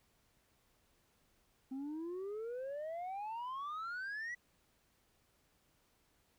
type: exponential sweep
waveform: sine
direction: up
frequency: 258.6 to 1975.5 Hz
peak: -37 dBFS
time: 1.71-4.35 s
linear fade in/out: 10 ms
effects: tanh soft clip ceiling -39 dBFS + pink hiss -74 dBFS RMS until 6.38 s